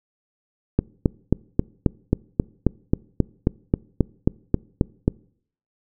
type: click train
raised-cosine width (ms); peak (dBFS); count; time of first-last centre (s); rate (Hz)
3; -3; 17; 0.79-5.08; 3.73
effects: noise-tail reverb RT60 0.6 s tail -25 dB re dry